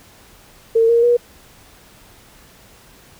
sine tone with pitch steps, 454.4 / 467.2 / 480.3 Hz, A#4 / A#4 / B4, -44 / +4 / -48 cents, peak -10 dBFS, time 0.75-1.17 s, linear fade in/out 10 ms, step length 140 ms, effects pink hiss -47 dBFS RMS until 3.19 s

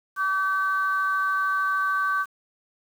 sine tone pair together, 1150.7 / 1536 Hz, D6 / G6, -36 / -36 cents, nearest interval perfect fourth, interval 500 cents, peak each -23 / -24 dBFS, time 0.16-2.26 s, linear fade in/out 50 ms, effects tanh soft clip ceiling -14 dBFS + 8-bit

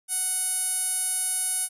sawtooth tone with band-pass filter, 740 Hz, F#5, in tune, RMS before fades -27 dBFS, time 0.08-1.69 s, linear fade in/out 50 ms, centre 10000 Hz, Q 7.6, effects none

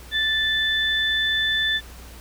sine tone pair together, 1760 / 3510 Hz, A6 / A7, 0 / -5 cents, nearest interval octave, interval 1195 cents, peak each -22 dBFS, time 0.11-1.81 s, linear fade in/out 50 ms, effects added 60 Hz sine -41 dBFS peak until 2.2 s + pink hiss -45 dBFS RMS until 2.2 s

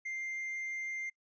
sine tone with tanh clipping, 2098 Hz, C7, 4 cents sharp, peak -37 dBFS, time 0.05-1.1 s, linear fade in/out 10 ms, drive 3 dB, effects noise-tail reverb RT60 0.1 s tail -24 dB re dry + resampled to 16000 Hz

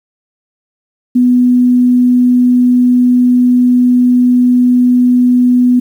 sine tone, 247.7 Hz, B3, 5 cents sharp, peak -5 dBFS, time 1.15-5.8 s, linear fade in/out 10 ms, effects 7-bit

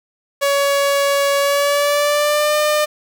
sawtooth tone with pitch glide, 562 to 602.3 Hz, C#5 to D5, +24 to +44 cents, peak -10 dBFS, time 0.41-2.86 s, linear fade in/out 20 ms, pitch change +120 cents, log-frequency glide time 1.39-2.57 s, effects 7-bit

